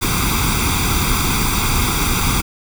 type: noise with comb filter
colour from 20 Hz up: pink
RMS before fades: -17 dBFS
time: 0.01-2.42 s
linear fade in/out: 20 ms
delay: 0.84 ms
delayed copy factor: +0.85
effects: none